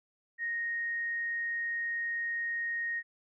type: tone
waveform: sine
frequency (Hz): 1864.7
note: A#6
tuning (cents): 0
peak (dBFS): -31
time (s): 0.38-3.03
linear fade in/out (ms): 50
effects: none